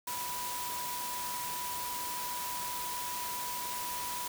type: tone in noise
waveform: sine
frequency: 980 Hz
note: B5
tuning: 14 cents flat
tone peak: -38 dBFS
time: 0.07-4.28 s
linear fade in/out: 5 ms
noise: white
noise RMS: -39 dBFS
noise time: 0.07-4.28 s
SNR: -2 dB
effects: none